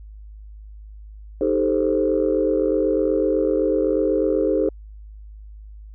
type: chord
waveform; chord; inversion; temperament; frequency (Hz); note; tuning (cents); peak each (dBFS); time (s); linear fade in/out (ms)
sine; A half-diminished seventh; second; equal; 311.1 / 392 / 440 / 523.3; Eb4 / G4 / A4 / C5; 0 / 0 / 0 / 0; -22; 1.41-4.69; 2
effects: tanh soft clip ceiling -8 dBFS + added 52 Hz sine -37 dBFS peak until 5.94 s